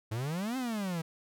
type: exponential two-way sweep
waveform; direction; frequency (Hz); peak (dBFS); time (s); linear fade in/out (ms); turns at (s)
45% pulse; up then down; 104.7 to 267.3 to 158.2; -32; 0.11-1.02; 10; 0.57
effects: none